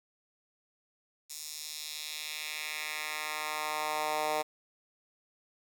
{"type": "tone with high-pass filter sweep", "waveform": "10% pulse", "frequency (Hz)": 153, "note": "D#3", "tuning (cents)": -29, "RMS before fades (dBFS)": -36, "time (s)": [1.29, 4.43], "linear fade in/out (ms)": 20, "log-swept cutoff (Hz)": [6300, 620], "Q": 1.4, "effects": ["9-bit"]}